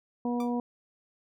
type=harmonic tone; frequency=241.6 Hz; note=B3; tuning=38 cents flat; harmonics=1 / 2 / 3 / 4; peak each=-28 / -35 / -38 / -39 dBFS; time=0.25-0.6 s; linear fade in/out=2 ms
type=tone with exponential decay; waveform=sawtooth; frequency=1174.7 Hz; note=D6; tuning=in tune; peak=-35 dBFS; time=0.4-0.53 s; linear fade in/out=2 ms; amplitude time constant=28 ms
effects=none